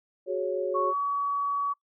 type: chord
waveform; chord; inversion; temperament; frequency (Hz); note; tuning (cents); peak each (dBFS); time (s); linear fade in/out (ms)
sine; F# suspended second; none; equal; 370 / 415.3 / 554.4; F#4 / G#4 / C#5; 0 / 0 / 0; -30 / -33 / -29; 0.26-0.94; 50
type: tone with pitch glide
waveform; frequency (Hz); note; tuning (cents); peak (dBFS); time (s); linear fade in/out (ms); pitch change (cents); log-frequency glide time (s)
sine; 1108.7 to 1133.3; C#6 to C#6; 0 to +38; -25; 0.74-1.74; 20; +38; 0.88-0.94
effects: noise-tail reverb RT60 0.1 s tail -22 dB re dry